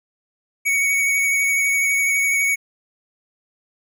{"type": "tone with vibrato", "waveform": "square", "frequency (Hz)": 2236, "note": "C#7", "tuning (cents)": 14, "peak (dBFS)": -17, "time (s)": [0.65, 2.56], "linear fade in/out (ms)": 20, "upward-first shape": "sine", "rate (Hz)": 12, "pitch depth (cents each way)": 18, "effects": []}